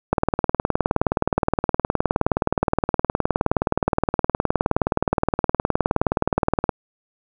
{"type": "click train", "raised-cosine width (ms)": 1, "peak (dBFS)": -3, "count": 127, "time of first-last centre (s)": [0.13, 6.692], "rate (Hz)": 19.2, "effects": []}